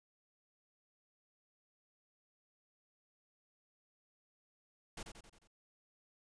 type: noise with echo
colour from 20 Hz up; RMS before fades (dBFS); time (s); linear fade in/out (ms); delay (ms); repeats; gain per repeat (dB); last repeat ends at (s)
pink; -45; 4.97-5.03; 5; 89; 5; -5; 5.475
effects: resampled to 22050 Hz